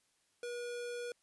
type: tone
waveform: square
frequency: 482 Hz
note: B4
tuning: 42 cents flat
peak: -40 dBFS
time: 0.43-1.12 s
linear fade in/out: 2 ms
effects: white hiss -75 dBFS RMS until 1.22 s + resampled to 24000 Hz